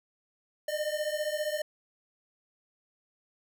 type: beating tone pair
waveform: square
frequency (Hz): 599 / 614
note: D5 / D#5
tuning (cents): +34 / -23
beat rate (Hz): 15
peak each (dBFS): -33 / -34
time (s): 0.68-1.62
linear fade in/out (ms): 5
effects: none